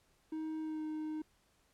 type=tone with pitch glide; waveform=triangle; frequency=314.7 to 309.7 Hz; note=D#4 to D#4; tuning=+20 to -8 cents; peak=-35 dBFS; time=0.32-1.22 s; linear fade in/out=5 ms; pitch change=-28 cents; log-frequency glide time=0.6-0.83 s; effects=pink hiss -72 dBFS RMS until 1.73 s + low-pass 12000 Hz 12 dB/octave